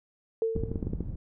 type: tone with exponential decay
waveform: sine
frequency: 450 Hz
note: A4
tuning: 39 cents sharp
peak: -22 dBFS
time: 0.42-0.98 s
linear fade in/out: 1 ms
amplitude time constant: 120 ms
type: low-pass noise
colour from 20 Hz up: pink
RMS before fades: -35 dBFS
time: 0.55-1.16 s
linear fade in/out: 5 ms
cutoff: 150 Hz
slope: 12 dB/octave
type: clicks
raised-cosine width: 3 ms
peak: -18 dBFS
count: 8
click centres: 0.563 / 0.636 / 0.716 / 0.758 / 0.828 / 0.87 / 0.934 / 1.007 s
effects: none